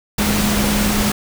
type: tone in noise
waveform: sine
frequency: 207.7 Hz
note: G#3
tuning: in tune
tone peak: -18 dBFS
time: 0.18-1.12 s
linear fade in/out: 5 ms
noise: pink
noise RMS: -19 dBFS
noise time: 0.18-1.12 s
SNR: -2 dB
effects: none